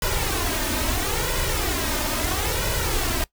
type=noise with flanger; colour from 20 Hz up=pink; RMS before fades=-24 dBFS; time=0.02-3.24 s; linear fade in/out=2 ms; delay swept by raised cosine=2 to 3.3 ms; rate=0.75 Hz; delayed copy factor=+0.7; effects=noise-tail reverb RT60 0.1 s tail -20 dB re dry